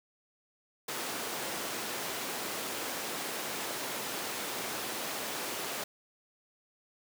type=high-pass noise; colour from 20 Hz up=pink; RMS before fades=-37 dBFS; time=0.88-5.84 s; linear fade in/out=5 ms; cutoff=310 Hz; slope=12 dB/octave; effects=none